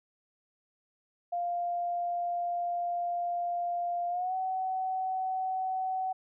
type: tone with pitch glide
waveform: sine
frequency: 698.5 to 753 Hz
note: F5 to F#5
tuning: 0 to +30 cents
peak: -29 dBFS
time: 1.32-6.13 s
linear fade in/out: 10 ms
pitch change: +130 cents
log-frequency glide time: 4.09-4.35 s
effects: none